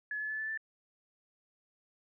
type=tone with pitch steps; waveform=sine; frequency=1705 / 1719.8 / 1734.8 / 1749.9 / 1765.1 Hz; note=G#6 / A6 / A6 / A6 / A6; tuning=+45 / -40 / -25 / -10 / +5 cents; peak=-34 dBFS; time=0.11-0.575 s; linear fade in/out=2 ms; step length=93 ms; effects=none